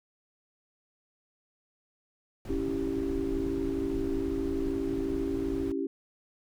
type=noise; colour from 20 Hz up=brown; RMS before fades=-38 dBFS; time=2.45-5.72 s; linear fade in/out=2 ms
type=chord; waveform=sine; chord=C# diminished; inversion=none; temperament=equal; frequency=277.2 / 329.6 / 392 Hz; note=C#4 / E4 / G4; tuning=0 / 0 / 0 cents; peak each=-32 / -34 / -33 dBFS; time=2.49-5.87 s; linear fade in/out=5 ms
effects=none